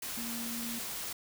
sine tone in noise, 233.1 Hz, A#3, in tune, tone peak -39 dBFS, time 0.17-0.79 s, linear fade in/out 5 ms, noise white, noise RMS -39 dBFS, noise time 0.02-1.13 s, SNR -3 dB, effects none

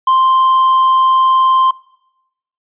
triangle tone, 1046.5 Hz, C6, in tune, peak -6 dBFS, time 0.07-1.71 s, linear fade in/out 5 ms, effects noise-tail reverb RT60 0.9 s tail -23 dB re dry + resampled to 8000 Hz

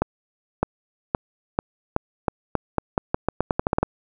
accelerating click train, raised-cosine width 1 ms, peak -5 dBFS, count 18, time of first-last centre 0.02-3.83 s, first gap 610 ms, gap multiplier 0.85, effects none

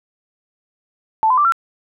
sine tone with pitch steps, 880 / 1016.7 / 1174.7 / 1357.1 Hz, A5 / B5 / D6 / E6, 0 / +50 / 0 / +50 cents, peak -11 dBFS, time 1.23-1.522 s, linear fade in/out 0 ms, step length 73 ms, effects none

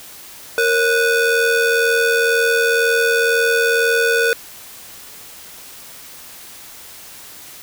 square ring-modulated tone, 505 Hz, B4, 39 cents sharp, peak -11 dBFS, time 0.58-4.33 s, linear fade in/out 0 ms, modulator 969 Hz, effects white hiss -38 dBFS RMS until 7.62 s

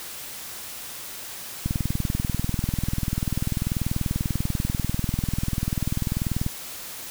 click train, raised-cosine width 5 ms, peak -12 dBFS, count 99, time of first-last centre 1.66-6.464 s, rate 20.4 Hz, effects white hiss -37 dBFS RMS until 7.1 s

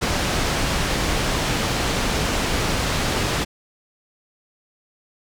pink low-pass noise, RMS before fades -22 dBFS, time 0.01-3.45 s, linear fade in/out 20 ms, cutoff 6800 Hz, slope 12 dB/octave, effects none

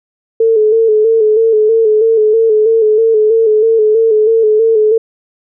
sine tone with vibrato, 440 Hz, A4, in tune, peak -6 dBFS, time 0.4-4.98 s, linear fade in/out 5 ms, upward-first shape square, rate 3.1 Hz, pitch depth 45 cents each way, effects none

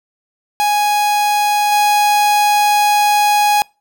45% pulse tone with level steps, 830.6 Hz, G#5, in tune, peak -12 / -10 dBFS, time 0.6-3.62 s, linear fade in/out 0 ms, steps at 1.72 s, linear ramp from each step 2 ms, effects noise-tail reverb RT60 0.3 s tail -26 dB re dry

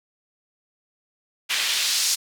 white noise with band-pass filter sweep, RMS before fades -23 dBFS, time 1.49-2.16 s, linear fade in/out 20 ms, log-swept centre 2500 to 5700 Hz, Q 1.3, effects none

